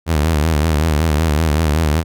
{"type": "tone with vibrato", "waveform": "sawtooth", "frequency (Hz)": 77.78, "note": "D#2", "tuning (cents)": 0, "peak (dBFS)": -9, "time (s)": [0.06, 2.04], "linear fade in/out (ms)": 50, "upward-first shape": "sine", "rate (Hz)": 5.3, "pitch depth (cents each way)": 110, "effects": []}